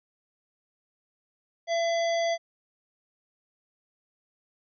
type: harmonic tone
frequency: 673 Hz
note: E5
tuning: 36 cents sharp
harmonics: 1 / 3 / 5 / 7 / 9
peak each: -24 / -34 / -38 / -41 / -43 dBFS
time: 1.67-2.38 s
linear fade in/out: 50 ms
effects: none